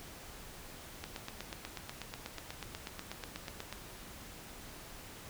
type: click train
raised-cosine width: 0.2 ms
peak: -23 dBFS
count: 23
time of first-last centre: 1.04-3.726 s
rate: 8.19 Hz
effects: pink hiss -50 dBFS RMS until 5.29 s